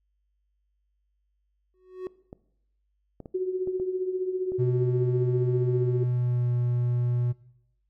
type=tone with exponential growth; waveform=triangle; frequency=370 Hz; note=F#4; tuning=in tune; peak=-26 dBFS; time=1.74-2.07 s; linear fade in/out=1 ms; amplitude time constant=71 ms
type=clicks; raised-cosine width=2 ms; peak=-27 dBFS; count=6; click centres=2.329 / 3.203 / 3.258 / 3.674 / 3.799 / 4.52 s
type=tone with tremolo; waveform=sine; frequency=370.8 Hz; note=F#4; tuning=4 cents sharp; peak=-22 dBFS; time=3.34-6.04 s; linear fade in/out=10 ms; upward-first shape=triangle; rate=15 Hz; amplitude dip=65%
type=tone with pitch glide; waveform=triangle; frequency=125.4 to 121.76 Hz; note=B2 to B2; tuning=+27 to -24 cents; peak=-21 dBFS; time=4.58-7.33 s; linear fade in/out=20 ms; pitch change=-51 cents; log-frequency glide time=5.64-6.52 s
effects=noise-tail reverb RT60 0.8 s tail -20 dB re dry + added 50 Hz sine -70 dBFS peak until 7.89 s